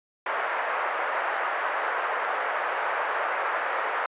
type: band-pass noise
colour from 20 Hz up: white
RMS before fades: -28 dBFS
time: 0.26-4.06 s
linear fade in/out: 2 ms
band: 520 to 1700 Hz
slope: 24 dB/octave
effects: resampled to 8000 Hz